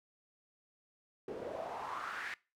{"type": "noise with band-pass filter sweep", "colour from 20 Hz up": "pink", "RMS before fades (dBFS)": -42, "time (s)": [1.28, 2.34], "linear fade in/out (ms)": 2, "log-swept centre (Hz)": [390, 2000], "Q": 4.1, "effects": ["noise-tail reverb RT60 0.3 s tail -22 dB re dry"]}